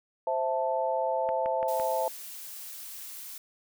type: chord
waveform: sine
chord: A minor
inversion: first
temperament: equal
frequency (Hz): 523.3 / 659.3 / 880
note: C5 / E5 / A5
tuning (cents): 0 / 0 / 0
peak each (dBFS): -30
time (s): 0.27-2.08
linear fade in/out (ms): 2
type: click train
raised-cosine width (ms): 0.5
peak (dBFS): -24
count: 4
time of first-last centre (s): 1.29-1.798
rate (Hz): 5.9
type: noise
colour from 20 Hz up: blue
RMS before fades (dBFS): -42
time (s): 1.68-3.38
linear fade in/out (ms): 2
effects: none